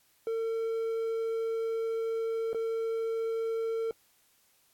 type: tone with dropouts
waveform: triangle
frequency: 452.3 Hz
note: A4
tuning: 48 cents sharp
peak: -27 dBFS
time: 0.27-3.91 s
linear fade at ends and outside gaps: 1 ms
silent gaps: 2.531-2.546 s
effects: white hiss -67 dBFS RMS until 4.73 s + AAC 64 kbps